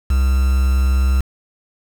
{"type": "tone with quantisation", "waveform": "triangle", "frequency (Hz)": 65.41, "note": "C2", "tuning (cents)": 0, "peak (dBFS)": -10, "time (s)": [0.1, 1.21], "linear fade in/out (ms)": 5, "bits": 5, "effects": []}